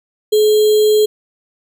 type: tone with sample-and-hold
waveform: sine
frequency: 426.2 Hz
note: G#4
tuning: 45 cents sharp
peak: -8 dBFS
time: 0.32-1.06 s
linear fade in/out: 10 ms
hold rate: 3675 Hz
effects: none